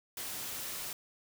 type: noise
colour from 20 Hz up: white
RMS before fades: -40 dBFS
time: 0.17-0.93 s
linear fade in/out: 2 ms
effects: none